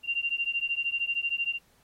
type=beating tone pair; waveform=sine; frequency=2768 / 2781 Hz; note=F7 / F7; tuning=-16 / -8 cents; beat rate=13 Hz; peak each=-30 dBFS; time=0.03-1.59 s; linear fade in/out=50 ms; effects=pink hiss -65 dBFS RMS until 1.83 s + AAC 48 kbps